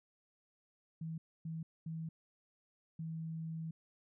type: tone bursts at uneven times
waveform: sine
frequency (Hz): 161.8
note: E3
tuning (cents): -32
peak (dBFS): -39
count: 4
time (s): 1.01-1.18 / 1.45-1.63 / 1.86-2.09 / 2.99-3.71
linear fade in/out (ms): 5
effects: none